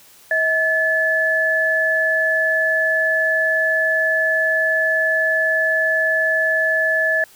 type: tone pair together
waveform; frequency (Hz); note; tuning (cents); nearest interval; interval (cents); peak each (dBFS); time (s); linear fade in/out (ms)
sine; 640 / 1726; D#5 / A6; +49 / -34; octave + perfect fourth; 1717; -21 / -16; 0.31-7.24; 2
effects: white hiss -48 dBFS RMS until 7.35 s